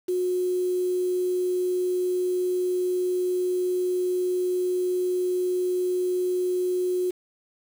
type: tone with quantisation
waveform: sine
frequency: 363.2 Hz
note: F#4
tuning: 32 cents flat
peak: -22 dBFS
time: 0.08-7.11 s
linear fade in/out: 10 ms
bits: 7
effects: none